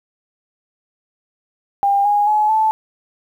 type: tone with pitch steps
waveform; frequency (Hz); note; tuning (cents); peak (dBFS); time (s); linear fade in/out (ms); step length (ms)
sine; 800 / 823.9 / 848.6 / 873.9; G5 / G#5 / G#5 / A5; +35 / -14 / +37 / -12; -12; 1.83-2.71; 0; 220
effects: 8-bit